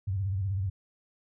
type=tone with vibrato; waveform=sine; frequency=96.7 Hz; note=G2; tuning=23 cents flat; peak=-27 dBFS; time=0.07-0.7 s; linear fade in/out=10 ms; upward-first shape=square; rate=16 Hz; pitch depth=88 cents each way; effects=none